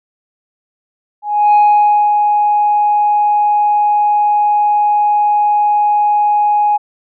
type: tone with ADSR envelope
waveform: sine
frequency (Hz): 833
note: G#5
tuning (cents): +5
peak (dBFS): -3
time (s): 1.22-6.78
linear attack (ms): 320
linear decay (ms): 570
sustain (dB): -5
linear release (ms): 21
effects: tanh soft clip ceiling -4 dBFS